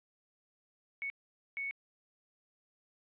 sine tone bursts at uneven times, 2217 Hz, C#7, in tune, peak -35 dBFS, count 2, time 1.02-1.1 / 1.57-1.71 s, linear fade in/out 0 ms, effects resampled to 8000 Hz + 12-bit

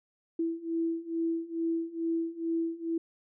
sine beating tone pair, 329.4 / 331.7 Hz, E4 / E4, -1 / +11 cents, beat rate 2.3 Hz, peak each -33 / -31 dBFS, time 0.39-2.98 s, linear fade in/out 5 ms, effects none

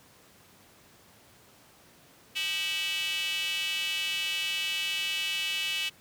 square tone with high-pass filter, 174.61 Hz, F3, in tune, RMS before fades -31 dBFS, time 2.35-5.9 s, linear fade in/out 20 ms, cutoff 2800 Hz, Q 6.4, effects pink hiss -57 dBFS RMS until 6 s + high-pass 100 Hz 12 dB/octave

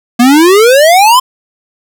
square exponential sweep, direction up, 233.1 to 1057 Hz, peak -3 dBFS, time 0.19-1.2 s, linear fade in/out 10 ms, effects none

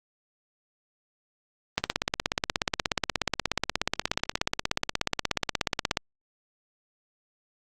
click train, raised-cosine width 0.2 ms, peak -6 dBFS, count 71, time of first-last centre 1.78-5.972 s, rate 16.7 Hz, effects Opus 32 kbps

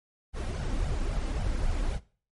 brown noise with flanger, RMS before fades -29 dBFS, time 0.33-2 s, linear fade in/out 50 ms, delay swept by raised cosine 1.3 to 3.8 ms, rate 3.7 Hz, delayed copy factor +0.65, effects noise-tail reverb RT60 0.4 s tail -19 dB re dry + MP3 48 kbps

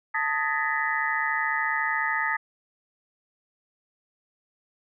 sine tone cluster, 887 / 1249 / 1707 / 1841 / 1991 Hz, A5 / D#6 / G#6 / A#6 / B6, +14 / +6 / +47 / -22 / +14 cents, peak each -30 dBFS, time 0.14-2.37 s, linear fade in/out 10 ms, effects none

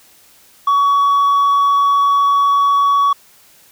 triangle tone with hard clipping, 1127 Hz, C#6, 28 cents sharp, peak -9 dBFS, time 0.67-3.13 s, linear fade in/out 5 ms, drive 1 dB, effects white hiss -48 dBFS RMS until 3.71 s

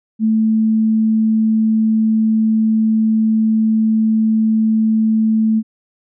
sine tone, 220 Hz, A3, in tune, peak -11 dBFS, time 0.19-5.63 s, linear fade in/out 50 ms, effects none

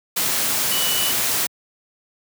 sine tone in noise, 2960 Hz, F#7, in tune, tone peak -24 dBFS, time 0.71-1.12 s, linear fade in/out 10 ms, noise white, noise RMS -21 dBFS, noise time 0.16-1.47 s, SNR -6 dB, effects high-pass 100 Hz 12 dB/octave

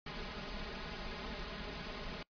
pink noise with comb filter, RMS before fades -43 dBFS, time 0.06-2.23 s, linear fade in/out 5 ms, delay 4.8 ms, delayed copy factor +0.8, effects noise-tail reverb RT60 0.1 s tail -23 dB re dry + resampled to 11025 Hz

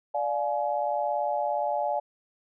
sine chord, D diminished, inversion none, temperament just, 587.3 / 704.8 / 845.8 Hz, D5 / F5 / Ab5, 0 / +16 / +31 cents, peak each -29 / -30 / -29 dBFS, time 0.14-2 s, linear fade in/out 10 ms, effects none

